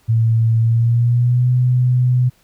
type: tone with pitch glide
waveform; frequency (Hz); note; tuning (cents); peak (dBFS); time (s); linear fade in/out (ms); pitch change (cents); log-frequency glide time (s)
sine; 113.5 to 125.21; A#2 to B2; -46 to +24; -11; 0.08-2.3; 20; +170; 0.6-1.5
effects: pink hiss -56 dBFS RMS until 2.43 s